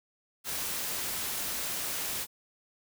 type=noise; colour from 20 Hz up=white; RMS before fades=-34 dBFS; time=0.44-2.27 s; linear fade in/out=50 ms; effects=none